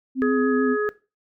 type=tone with vibrato; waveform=sine; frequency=258 Hz; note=C4; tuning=24 cents flat; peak=-20 dBFS; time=0.15-0.77 s; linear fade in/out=50 ms; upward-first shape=sine; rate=6.8 Hz; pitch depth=27 cents each way
type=harmonic tone; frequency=420 Hz; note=G#4; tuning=19 cents sharp; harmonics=1 / 3 / 4; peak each=-21 / -30 / -28 dBFS; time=0.22-0.89 s; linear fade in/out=0 ms
effects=noise-tail reverb RT60 0.3 s tail -19 dB re dry